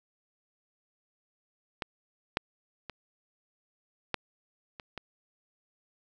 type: clicks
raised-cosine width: 0.3 ms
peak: -16 / -10 / -23 / -12 / -26 / -22 dBFS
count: 6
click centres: 1.822 / 2.371 / 2.897 / 4.143 / 4.798 / 4.977 s
effects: none